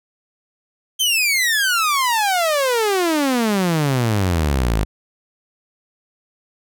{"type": "exponential sweep", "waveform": "sawtooth", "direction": "down", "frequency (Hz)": [3186, 49.22], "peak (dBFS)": -12, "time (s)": [0.99, 4.85], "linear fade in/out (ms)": 20, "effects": []}